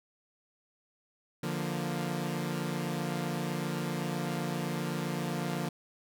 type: chord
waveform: sawtooth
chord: Bb major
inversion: first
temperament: equal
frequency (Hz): 146.83 / 174.61 / 233.1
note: D3 / F3 / Bb3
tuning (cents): 0 / 0 / 0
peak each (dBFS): -32 / -31 / -34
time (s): 1.43-5.69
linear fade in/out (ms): 5
effects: none